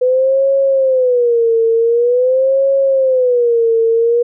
sine tone with vibrato, 498.2 Hz, B4, 15 cents sharp, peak -9 dBFS, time 0.01-4.23 s, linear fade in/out 10 ms, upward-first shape sine, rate 0.46 Hz, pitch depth 160 cents each way, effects none

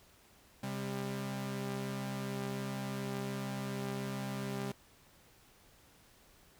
sawtooth tone pair together, 132.54 / 199.5 Hz, C3 / G3, +23 / +31 cents, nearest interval perfect fifth, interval 708 cents, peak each -36 / -35 dBFS, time 0.63-4.72 s, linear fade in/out 5 ms, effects pink hiss -63 dBFS RMS until 6.59 s

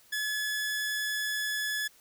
sawtooth tone, 1709 Hz, G#6, 49 cents sharp, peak -26 dBFS, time 0.12-1.88 s, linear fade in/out 10 ms, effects white hiss -60 dBFS RMS until 2 s

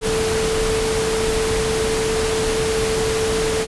sine tone in noise, 442.2 Hz, A4, 9 cents sharp, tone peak -19 dBFS, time 0.01-3.67 s, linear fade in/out 50 ms, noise pink, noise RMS -23 dBFS, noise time 0.01-3.67 s, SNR +1 dB, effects resampled to 24000 Hz

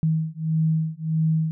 sine beating tone pair, 158.4 / 160 Hz, D#3 / D#3, +31 / +49 cents, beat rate 1.6 Hz, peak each -23 dBFS, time 0.03-1.51 s, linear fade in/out 0 ms, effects none

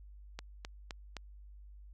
click train, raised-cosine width 0.2 ms, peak -24 dBFS, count 4, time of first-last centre 0.39-1.167 s, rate 3.86 Hz, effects added 50 Hz sine -50 dBFS peak until 1.93 s

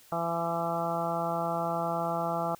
harmonic tone with a mistuned harmonic, 168.2 Hz, E3, 35 cents sharp, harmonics 1 / 2 / 3 / 4 / 5 / 6 / 7 / 8, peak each -36 / -40 / -38 / -32 / -34 / -42 / -36 / -40 dBFS, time 0.12-2.55 s, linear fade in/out 2 ms, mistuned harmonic 6, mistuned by +20 cents, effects white hiss -57 dBFS RMS until 2.59 s

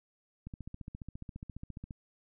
click train, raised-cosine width 5 ms, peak -30 dBFS, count 22, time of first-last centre 0.47-1.908 s, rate 14.6 Hz, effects none

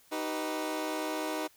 20% pulse chord, Eb augmented, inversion none, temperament equal with one note detuned, 311.1 / 385 / 493.9 Hz, Eb4 / G4 / B4, 0 / -31 / 0 cents, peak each -29 / -34 / -34 dBFS, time 0.11-1.48 s, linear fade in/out 20 ms, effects white hiss -62 dBFS RMS until 1.56 s

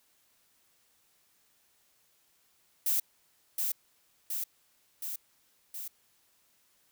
violet noise with echo, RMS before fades -28 dBFS, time 2.86-3 s, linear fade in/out 5 ms, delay 720 ms, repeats 4, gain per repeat -3 dB, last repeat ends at 5.88 s, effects white hiss -69 dBFS RMS until 6.91 s

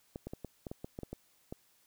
clicks, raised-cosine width 2 ms, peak -27 dBFS, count 11, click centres 0.159 / 0.27 / 0.335 / 0.447 / 0.668 / 0.715 / 0.845 / 0.989 / 1.033 / 1.13 / 1.525 s, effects white hiss -69 dBFS RMS until 1.86 s

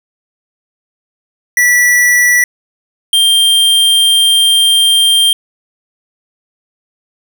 square tone pair in turn, 1955 / 3180 Hz, B6 / G7, -18 / +24 cents, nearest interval minor sixth, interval 842 cents, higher second, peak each -7 dBFS, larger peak neither, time 1.57-2.44 / 3.13-5.33 s, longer second, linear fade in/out 2 ms, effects 7-bit

